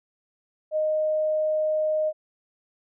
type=tone; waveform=sine; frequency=619 Hz; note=D#5; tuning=9 cents flat; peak=-21 dBFS; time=0.71-2.13 s; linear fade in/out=50 ms; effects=none